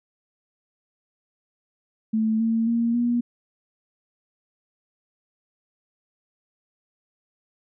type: tone with pitch steps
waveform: sine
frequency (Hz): 220 / 226.3 / 232.8 / 239.5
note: A3 / A3 / A#3 / A#3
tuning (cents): 0 / +49 / -2 / +47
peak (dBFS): -19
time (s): 2.13-3.21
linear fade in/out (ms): 10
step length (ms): 270
effects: none